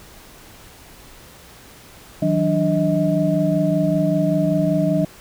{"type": "tone cluster", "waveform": "sine", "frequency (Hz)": [158.7, 183.9, 293.9, 632], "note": ["D#3", "F#3", "D4", "D#5"], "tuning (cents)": [35, -10, 1, 27], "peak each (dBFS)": -21, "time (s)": [2.22, 5.05], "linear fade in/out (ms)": 5, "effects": ["pink hiss -44 dBFS RMS until 5.2 s"]}